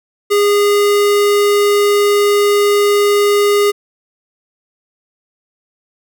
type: tone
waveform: square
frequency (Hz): 409.5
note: G#4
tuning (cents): -24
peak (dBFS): -10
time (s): 0.3-3.72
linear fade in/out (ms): 20
effects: none